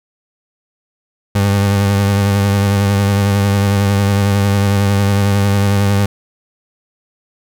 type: tone with vibrato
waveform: 30% pulse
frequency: 100.1 Hz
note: G2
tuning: 37 cents sharp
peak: -8 dBFS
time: 1.35-6.06 s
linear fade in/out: 5 ms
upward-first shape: sine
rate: 11 Hz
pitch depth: 32 cents each way
effects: none